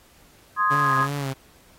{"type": "chord", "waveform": "sine", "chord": "Ab major", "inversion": "first", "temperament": "equal", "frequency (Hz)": [1046.5, 1244.5, 1661.2], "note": ["C6", "Eb6", "Ab6"], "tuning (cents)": [0, 0, 0], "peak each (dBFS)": [-22, -21, -25], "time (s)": [0.56, 1.08], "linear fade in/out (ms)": 50}
{"type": "tone with vibrato", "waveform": "sawtooth", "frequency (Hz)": 138.59, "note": "C#3", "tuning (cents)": 0, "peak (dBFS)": -22, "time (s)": [0.7, 1.34], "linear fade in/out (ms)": 20, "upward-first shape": "sine", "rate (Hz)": 2.8, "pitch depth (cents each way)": 65}
{"effects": ["pink hiss -55 dBFS RMS until 1.78 s", "AAC 48 kbps"]}